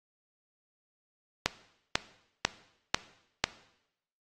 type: click train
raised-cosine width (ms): 0.2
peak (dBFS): -6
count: 5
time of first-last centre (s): 1.46-3.44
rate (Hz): 2.02
effects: noise-tail reverb RT60 0.8 s tail -17 dB re dry + AAC 32 kbps